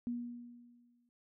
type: tone with exponential decay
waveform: sine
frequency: 240.2 Hz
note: B3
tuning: 48 cents flat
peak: -33 dBFS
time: 0.07-1.09 s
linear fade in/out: 0 ms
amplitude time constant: 220 ms
effects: none